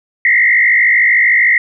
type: tone with frequency modulation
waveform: sine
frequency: 2000 Hz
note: B6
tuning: 21 cents sharp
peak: -7 dBFS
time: 0.25-1.58 s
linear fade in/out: 2 ms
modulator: 53.3 Hz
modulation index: 2.5
effects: none